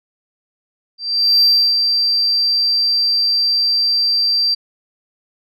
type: tone with ADSR envelope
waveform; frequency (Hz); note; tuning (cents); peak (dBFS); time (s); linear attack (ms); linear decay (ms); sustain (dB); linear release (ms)
sine; 4699; D8; 0; -6; 0.98-4.55; 440; 320; -6; 15
effects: tanh soft clip ceiling -7 dBFS